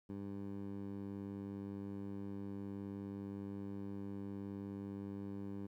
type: tone with band-pass filter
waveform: 15% pulse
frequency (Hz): 99.4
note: G2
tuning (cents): +25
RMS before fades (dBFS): -45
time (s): 0.09-5.67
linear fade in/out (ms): 10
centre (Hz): 230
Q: 0.93
effects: 13-bit